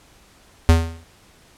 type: tone with exponential decay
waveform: square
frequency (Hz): 82.41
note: E2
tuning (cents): 0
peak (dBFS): -7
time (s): 0.69-1.04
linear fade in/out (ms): 0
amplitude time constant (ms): 76
effects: pink hiss -52 dBFS RMS until 1.57 s + low-pass 11000 Hz 12 dB/octave